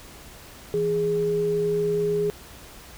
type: tone pair together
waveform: sine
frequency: 164.81 / 414.3 Hz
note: E3 / G#4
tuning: 0 / -4 cents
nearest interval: octave + major third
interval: 1596 cents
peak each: -30 / -21 dBFS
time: 0.74-2.3 s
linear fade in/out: 0 ms
effects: added 60 Hz sine -53 dBFS peak until 2.97 s + pink hiss -45 dBFS RMS until 2.97 s